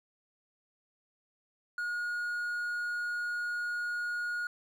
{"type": "tone", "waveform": "triangle", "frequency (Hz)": 1440, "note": "F#6", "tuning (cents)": -47, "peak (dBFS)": -30, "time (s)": [1.78, 4.47], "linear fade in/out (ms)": 2, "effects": []}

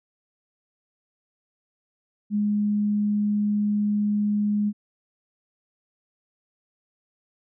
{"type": "tone", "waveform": "sine", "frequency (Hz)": 207.7, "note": "G#3", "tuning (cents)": 0, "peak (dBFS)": -20, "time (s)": [2.3, 4.73], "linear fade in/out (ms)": 50, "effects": []}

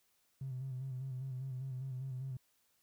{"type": "tone with vibrato", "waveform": "triangle", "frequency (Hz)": 130.81, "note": "C3", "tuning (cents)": 0, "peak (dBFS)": -35, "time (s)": [0.41, 2.37], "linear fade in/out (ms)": 5, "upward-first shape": "square", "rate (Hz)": 5, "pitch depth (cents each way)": 46, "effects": ["tanh soft clip ceiling -36 dBFS", "white hiss -75 dBFS RMS until 2.82 s"]}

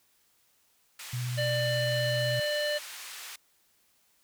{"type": "band-pass noise", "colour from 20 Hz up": "pink", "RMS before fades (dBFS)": -43, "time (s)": [0.99, 3.36], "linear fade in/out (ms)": 5, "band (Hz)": [1600, 14000], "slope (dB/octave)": 12}
{"type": "tone with vibrato", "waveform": "sine", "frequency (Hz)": 123.47, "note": "B2", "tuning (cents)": 0, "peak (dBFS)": -30, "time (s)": [1.13, 2.4], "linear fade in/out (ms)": 5, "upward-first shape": "square", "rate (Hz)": 16, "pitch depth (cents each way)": 12}
{"type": "harmonic tone", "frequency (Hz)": 594, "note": "D5", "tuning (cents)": 20, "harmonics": [1, 3, 5, 7], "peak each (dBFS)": [-29, -34, -36, -37], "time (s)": [1.37, 2.79], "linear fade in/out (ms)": 20}
{"effects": ["white hiss -68 dBFS RMS until 4.23 s"]}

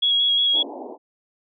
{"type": "tone with vibrato", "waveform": "sine", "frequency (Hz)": 3324, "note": "G#7", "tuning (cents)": 1, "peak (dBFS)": -16, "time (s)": [0.02, 0.63], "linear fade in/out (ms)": 10, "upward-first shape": "square", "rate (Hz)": 5.6, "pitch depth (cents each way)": 12}
{"type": "band-pass noise", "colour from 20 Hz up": "pink", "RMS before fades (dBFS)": -35, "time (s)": [0.52, 0.98], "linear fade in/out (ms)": 50, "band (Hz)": [240, 960], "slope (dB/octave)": 96}
{"effects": []}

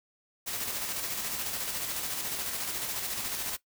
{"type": "noise with tremolo", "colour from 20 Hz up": "white", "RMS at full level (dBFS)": -33, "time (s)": [0.46, 3.57], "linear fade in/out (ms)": 20, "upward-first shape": "square", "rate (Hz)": 14, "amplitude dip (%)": 30, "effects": ["noise-tail reverb RT60 0.1 s tail -17 dB re dry"]}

